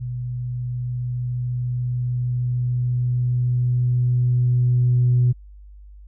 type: tone with level ramp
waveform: sine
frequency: 123.47 Hz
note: B2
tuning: in tune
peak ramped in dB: -25 to -12 dBFS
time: 0-5.33 s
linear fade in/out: 20 ms
effects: tanh soft clip ceiling -10 dBFS + added 50 Hz sine -40 dBFS peak until 6.07 s